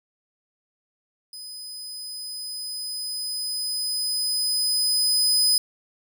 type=tone with level ramp; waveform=sawtooth; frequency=5010 Hz; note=D#8; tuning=11 cents sharp; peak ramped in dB=-34 to -14 dBFS; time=1.33-5.58 s; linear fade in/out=2 ms; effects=none